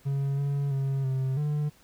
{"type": "tone with pitch steps", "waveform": "triangle", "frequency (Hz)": [138.6, 141.1, 136.2, 132.1, 148.7], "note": ["C#3", "C#3", "C#3", "C3", "D3"], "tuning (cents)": [0, 31, -30, 17, 22], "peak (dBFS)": -23, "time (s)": [0.05, 1.7], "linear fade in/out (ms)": 20, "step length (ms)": 330, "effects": ["pink hiss -59 dBFS RMS until 1.83 s"]}